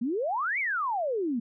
sine exponential two-way sweep, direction up then down, 220 to 2349 to 220 Hz, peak -26 dBFS, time 0.01-1.4 s, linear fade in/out 10 ms, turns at 0.59 s, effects none

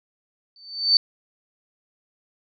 sine tone with exponential growth, 4549 Hz, C#8, 44 cents sharp, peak -10 dBFS, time 0.56-0.97 s, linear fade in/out 1 ms, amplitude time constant 88 ms, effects none

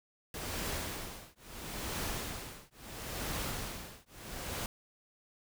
pink noise with tremolo, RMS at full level -36 dBFS, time 0.34-4.66 s, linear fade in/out 2 ms, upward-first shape triangle, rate 0.74 Hz, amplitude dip 100%, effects none

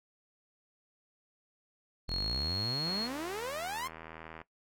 sawtooth exponential sweep, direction up, 39.27 to 1092 Hz, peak -32 dBFS, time 2.08-3.88 s, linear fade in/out 10 ms
sine tone, 4300 Hz, C8, 47 cents sharp, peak -33 dBFS, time 2.08-3.09 s, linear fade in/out 50 ms
click train, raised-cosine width 0.5 ms, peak -30 dBFS, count 126, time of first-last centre 2.87-4.415 s, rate 80.9 Hz
effects noise-tail reverb RT60 0.1 s tail -17 dB re dry

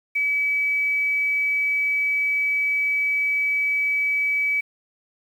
sine tone with quantisation, 2287 Hz, D7, 47 cents flat, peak -19 dBFS, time 0.15-4.61 s, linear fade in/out 10 ms, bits 8, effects none

